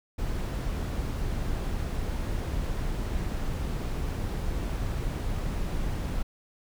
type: noise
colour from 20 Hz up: brown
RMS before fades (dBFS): -30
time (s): 0.18-6.23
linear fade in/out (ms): 10
effects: none